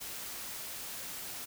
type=noise; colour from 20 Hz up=white; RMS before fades=-42 dBFS; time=0-1.46 s; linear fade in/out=20 ms; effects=none